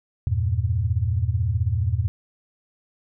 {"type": "chord", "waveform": "sine", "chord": "E diminished", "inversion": "none", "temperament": "equal", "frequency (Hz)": [82.41, 98, 116.54], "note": ["E2", "G2", "Bb2"], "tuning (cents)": [0, 0, 0], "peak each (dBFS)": -24, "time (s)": [0.27, 2.08], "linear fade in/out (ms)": 0, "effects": []}